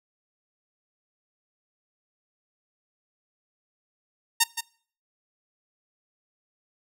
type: tone with echo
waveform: 5% pulse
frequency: 920 Hz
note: A#5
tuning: 23 cents flat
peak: -5 dBFS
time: 4.4-4.44 s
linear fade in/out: 10 ms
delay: 170 ms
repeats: 1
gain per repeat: -10 dB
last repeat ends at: 4.61 s
effects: noise-tail reverb RT60 0.5 s tail -23 dB re dry